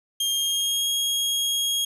sawtooth tone with pitch glide, 3213 to 3277 Hz, G7 to G#7, +42 to -24 cents, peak -19 dBFS, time 0.2-1.85 s, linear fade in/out 5 ms, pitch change +34 cents, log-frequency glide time 0.32-0.89 s, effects resampled to 32000 Hz + 10-bit

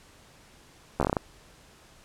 slowing click train, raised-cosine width 1 ms, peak -10 dBFS, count 8, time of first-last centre 1-1.168 s, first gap 13 ms, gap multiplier 1.2, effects pink hiss -55 dBFS RMS until 2.04 s + low-pass 10000 Hz 12 dB/octave

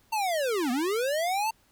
square linear two-way sweep, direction down then up, 909 to 232.9 to 909 Hz, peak -26 dBFS, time 0.12-1.51 s, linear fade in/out 10 ms, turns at 0.71 s, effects pink hiss -64 dBFS RMS until 1.71 s

